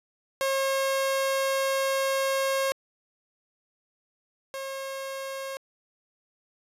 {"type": "tone pair in turn", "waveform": "sawtooth", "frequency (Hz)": [540, 540], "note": ["C#5", "C#5"], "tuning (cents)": [-45, -45], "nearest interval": "unison", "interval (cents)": 0, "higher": "neither", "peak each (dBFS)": [-20, -29], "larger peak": "first", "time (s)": [[0.41, 2.72], [4.54, 5.57]], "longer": "first", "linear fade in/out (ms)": 0, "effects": ["resampled to 32000 Hz"]}